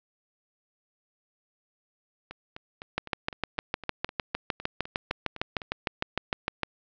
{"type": "two click trains", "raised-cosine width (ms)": 0.3, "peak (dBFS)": [-23, -10], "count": [15, 25], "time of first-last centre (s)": [[2.31, 5.872], [2.98, 6.633]], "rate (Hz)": [3.93, 6.57], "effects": ["low-pass 5000 Hz 12 dB/octave"]}